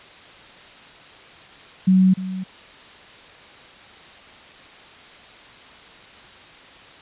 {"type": "tone with echo", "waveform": "sine", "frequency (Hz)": 187.2, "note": "F#3", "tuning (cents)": 20, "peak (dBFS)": -11, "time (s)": [1.87, 2.14], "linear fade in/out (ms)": 10, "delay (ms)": 300, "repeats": 1, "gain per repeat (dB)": -14, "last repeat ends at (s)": 2.44, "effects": ["white hiss -44 dBFS RMS until 7.01 s", "resampled to 8000 Hz"]}